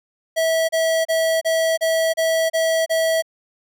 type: tone bursts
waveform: square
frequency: 650 Hz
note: E5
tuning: 24 cents flat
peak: -17 dBFS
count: 8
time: 0.36-3.224 s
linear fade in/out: 20 ms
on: 330 ms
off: 32 ms
effects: none